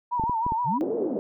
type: tone with vibrato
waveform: sine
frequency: 932.3 Hz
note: A#5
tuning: in tune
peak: -23 dBFS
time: 0.11-0.79 s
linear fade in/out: 20 ms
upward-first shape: sine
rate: 6.4 Hz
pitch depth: 99 cents each way
type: clicks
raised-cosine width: 3 ms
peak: -19 dBFS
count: 5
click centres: 0.197 / 0.238 / 0.296 / 0.465 / 0.521 s
type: linear two-way sweep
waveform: sine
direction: up then down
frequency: 106.3 to 487.7 to 170.3 Hz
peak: -26 dBFS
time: 0.64-1.18 s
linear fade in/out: 50 ms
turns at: 0.96 s
type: band-pass noise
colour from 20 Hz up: pink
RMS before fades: -30 dBFS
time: 0.81-1.19 s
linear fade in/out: 0 ms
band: 280 to 520 Hz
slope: 24 dB/octave
effects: none